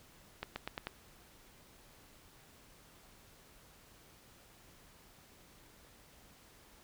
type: accelerating click train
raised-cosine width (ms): 0.3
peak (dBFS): -22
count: 5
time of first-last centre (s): 0.43-0.87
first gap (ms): 130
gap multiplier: 0.89
effects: pink hiss -61 dBFS RMS until 6.83 s